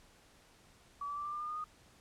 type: tone with pitch steps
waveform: sine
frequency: 1145 / 1157.6 / 1170.4 / 1183.3 / 1196.4 / 1209.6 / 1222.9 / 1236.4 Hz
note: D6 / D6 / D6 / D6 / D6 / D#6 / D#6 / D#6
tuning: -44 / -25 / -6 / +13 / +32 / -49 / -30 / -11 cents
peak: -37 dBFS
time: 1.01-1.642 s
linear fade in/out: 5 ms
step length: 79 ms
effects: pink hiss -63 dBFS RMS until 2 s + low-pass 10000 Hz 12 dB/octave